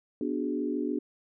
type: chord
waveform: sine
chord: G# half-diminished seventh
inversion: first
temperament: equal with one note detuned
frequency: 246.9 / 293.7 / 367.2 / 415.3 Hz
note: B3 / D4 / F#4 / G#4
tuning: 0 / 0 / -13 / 0 cents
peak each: -33 / -31 / -35 / -36 dBFS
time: 0.21-0.99 s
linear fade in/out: 2 ms
effects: none